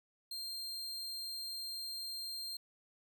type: tone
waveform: 40% pulse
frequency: 4186 Hz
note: C8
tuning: in tune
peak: -39 dBFS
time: 0.31-2.57 s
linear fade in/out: 5 ms
effects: none